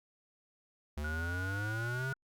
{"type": "exponential sweep", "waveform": "square", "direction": "up", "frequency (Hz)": [72.5, 136.8], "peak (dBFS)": -36, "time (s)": [0.97, 2.13], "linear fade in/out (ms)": 5}
{"type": "tone", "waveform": "sine", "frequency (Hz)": 1449, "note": "F#6", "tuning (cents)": -37, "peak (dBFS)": -38, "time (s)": [1.04, 2.14], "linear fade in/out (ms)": 5}
{"effects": ["Opus 48 kbps"]}